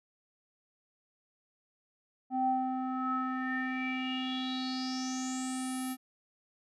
square tone with low-pass filter sweep, 258.3 Hz, C4, 22 cents flat, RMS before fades -34 dBFS, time 2.3-5.97 s, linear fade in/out 50 ms, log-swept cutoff 680 to 12000 Hz, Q 7.7, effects none

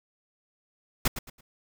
pink noise with echo, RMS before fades -23 dBFS, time 1.05-1.08 s, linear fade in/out 5 ms, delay 110 ms, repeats 3, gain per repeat -11 dB, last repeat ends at 1.41 s, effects none

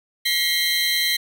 45% pulse tone cluster, 1921 / 2121 / 3170 / 3920 / 4090 Hz, B6 / C7 / G7 / B7 / C8, -48 / +23 / +19 / -14 / -40 cents, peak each -27 / -26 / -25 / -26 / -23 dBFS, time 0.25-1.17 s, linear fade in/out 10 ms, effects none

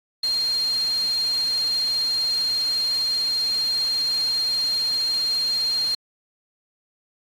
sine tone in noise, 4205 Hz, C8, 8 cents sharp, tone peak -20 dBFS, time 0.23-5.95 s, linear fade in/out 5 ms, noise white, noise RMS -37 dBFS, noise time 0.23-5.95 s, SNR +14 dB, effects low-pass 11000 Hz 12 dB/octave + AAC 64 kbps

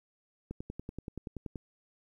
click train, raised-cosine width 3 ms, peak -26 dBFS, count 12, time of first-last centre 0.51-1.558 s, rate 10.5 Hz, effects 11-bit

